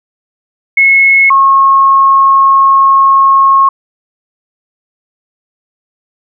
sine tone pair in turn, 2182 / 1087.2 Hz, C#7 / C#6, -28 / -34 cents, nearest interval octave, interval 1206 cents, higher first, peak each -3 dBFS, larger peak neither, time 0.77-1.3 / 1.3-3.69 s, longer second, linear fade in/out 5 ms, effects none

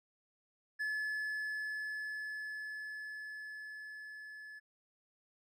triangle tone with level ramp, 1719 Hz, A6, 41 cents flat, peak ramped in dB -32 to -46 dBFS, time 0.79-4.6 s, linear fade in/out 20 ms, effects none

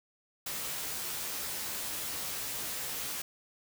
white noise with comb filter, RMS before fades -37 dBFS, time 0.46-3.22 s, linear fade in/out 5 ms, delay 14 ms, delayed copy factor +0.65, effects none

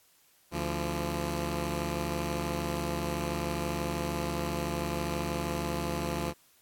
10% pulse tone pair together, 72.61 / 171.2 Hz, D2 / F3, -19 / -34 cents, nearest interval octave + minor third, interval 1485 cents, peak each -25 dBFS, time 0.51-6.34 s, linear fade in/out 50 ms, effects white hiss -64 dBFS RMS until 6.61 s + AAC 64 kbps

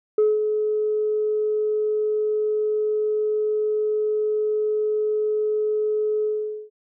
sine tone with ADSR envelope, 426.6 Hz, G#4, 46 cents sharp, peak -12 dBFS, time 0.18-6.7 s, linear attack 4 ms, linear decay 200 ms, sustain -7 dB, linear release 460 ms, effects tanh soft clip ceiling -12 dBFS

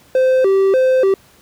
triangle tone with vibrato, 448.2 Hz, A4, 32 cents sharp, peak -8 dBFS, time 0.15-1.14 s, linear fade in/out 2 ms, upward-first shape square, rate 1.7 Hz, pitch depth 250 cents each way, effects pink hiss -49 dBFS RMS until 1.41 s + high-pass 60 Hz 12 dB/octave

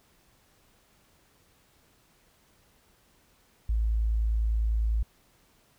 sine tone, 55 Hz, A1, in tune, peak -23 dBFS, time 3.69-5.03 s, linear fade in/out 5 ms, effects pink hiss -64 dBFS RMS until 5.78 s

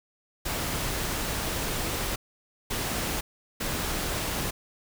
pink noise bursts at uneven times, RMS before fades -30 dBFS, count 3, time 0.45-2.16 / 2.7-3.21 / 3.6-4.51 s, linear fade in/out 10 ms, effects none

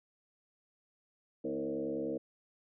sine tone with frequency modulation, 392 Hz, G4, in tune, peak -33 dBFS, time 1.44-2.18 s, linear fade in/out 10 ms, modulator 69.9 Hz, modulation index 2.3, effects none

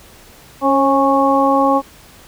harmonic tone with a mistuned harmonic, 275.3 Hz, C#4, 12 cents flat, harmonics 1 / 2 / 3 / 4, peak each -16 / -16 / -16 / -16 dBFS, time 0.61-1.82 s, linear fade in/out 50 ms, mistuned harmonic 2, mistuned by -26 cents, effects pink hiss -43 dBFS RMS until 2.27 s

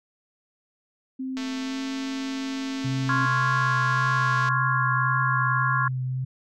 sine tone with pitch glide, 261.6 to 267.9 Hz, C4 to C4, 0 to +41 cents, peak -28 dBFS, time 1.19-3.26 s, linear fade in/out 10 ms, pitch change +41 cents, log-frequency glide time 1.6-1.81 s
click train, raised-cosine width 0.2 ms, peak -20 dBFS, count 693, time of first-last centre 1.37-4.487 s, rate 222 Hz
sine tone with vibrato, 129.6 Hz, C3, 16 cents flat, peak -25 dBFS, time 2.84-6.25 s, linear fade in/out 10 ms, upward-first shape triangle, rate 1.8 Hz, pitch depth 22 cents each way
sine chord, Db major seventh, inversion third, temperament equal, 1046.5 / 1108.7 / 1396.9 / 1661.2 Hz, C6 / Db6 / F6 / Ab6, 0 / 0 / 0 / 0 cents, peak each -27 dBFS, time 3.09-5.88 s, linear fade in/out 2 ms
effects none

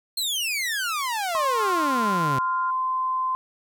sawtooth exponential sweep, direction down, 4257 to 126.2 Hz, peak -21 dBFS, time 0.17-2.39 s, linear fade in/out 5 ms
sine tone with pitch glide, 1066 to 1034.5 Hz, C6 to C6, +32 to -20 cents, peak -22 dBFS, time 1.35-3.35 s, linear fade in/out 0 ms, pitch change -52 cents, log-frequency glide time 1.74-2.04 s
sine tone, 1397 Hz, F6, in tune, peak -30 dBFS, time 1.59-2.71 s, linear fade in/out 10 ms
effects none

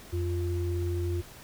sine tone pair together, 87.31 / 349.2 Hz, F2 / F4, 0 / 0 cents, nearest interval 2 octaves, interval 2400 cents, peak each -28 / -33 dBFS, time 0.12-1.22 s, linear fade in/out 20 ms, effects pink hiss -49 dBFS RMS until 1.43 s

